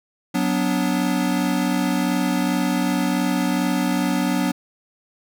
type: chord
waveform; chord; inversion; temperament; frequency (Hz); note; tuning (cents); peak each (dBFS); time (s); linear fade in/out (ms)
square; B minor; second; equal with one note detuned; 185 / 246.9 / 289.6; F#3 / B3 / D4; 0 / 0 / -24; -24; 0.34-4.52; 10
effects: none